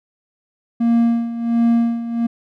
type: tone with tremolo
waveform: triangle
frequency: 233.1 Hz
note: A#3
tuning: in tune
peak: -9 dBFS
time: 0.8-2.27 s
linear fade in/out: 10 ms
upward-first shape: sine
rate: 1.4 Hz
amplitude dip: 75%
effects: none